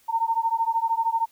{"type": "beating tone pair", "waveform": "sine", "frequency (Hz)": [905, 918], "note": ["A5", "A#5"], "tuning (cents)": [48, -27], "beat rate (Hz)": 13, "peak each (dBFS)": [-24, -24], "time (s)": [0.08, 1.26], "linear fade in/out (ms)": 20, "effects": ["white hiss -60 dBFS RMS until 1.31 s"]}